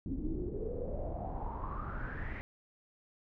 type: noise with low-pass filter sweep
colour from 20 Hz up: brown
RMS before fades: -38 dBFS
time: 0.06-2.41 s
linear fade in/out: 0 ms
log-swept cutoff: 260 to 2100 Hz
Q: 7.8
effects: none